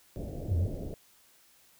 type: low-pass noise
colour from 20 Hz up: pink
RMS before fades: -38 dBFS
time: 0.16-0.94 s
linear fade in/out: 0 ms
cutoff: 630 Hz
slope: 48 dB/octave
type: linear two-way sweep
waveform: sine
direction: down then up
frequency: 106 to 81 to 106 Hz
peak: -24 dBFS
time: 0.47-0.69 s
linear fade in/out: 50 ms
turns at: 0.58 s
effects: white hiss -62 dBFS RMS until 1.79 s